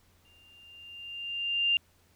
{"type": "tone with exponential growth", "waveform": "sine", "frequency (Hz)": 2794, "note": "F7", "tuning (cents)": 0, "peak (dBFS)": -21, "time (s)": [0.25, 1.77], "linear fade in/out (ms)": 1, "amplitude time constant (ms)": 330, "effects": ["added 87 Hz sine -66 dBFS peak until 2.15 s", "pink hiss -66 dBFS RMS until 2.15 s"]}